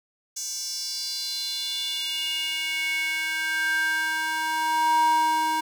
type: tone with high-pass filter sweep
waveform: square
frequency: 316.2 Hz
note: D#4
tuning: 28 cents sharp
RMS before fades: -26 dBFS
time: 0.36-5.61 s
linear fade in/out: 10 ms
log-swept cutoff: 6300 to 740 Hz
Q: 4.9
effects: none